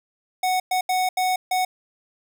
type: tone bursts at uneven times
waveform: square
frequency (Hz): 740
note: F#5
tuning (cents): 0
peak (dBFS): -20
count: 5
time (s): 0.43-0.6 / 0.71-0.81 / 0.89-1.09 / 1.17-1.36 / 1.51-1.65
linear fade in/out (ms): 5
effects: none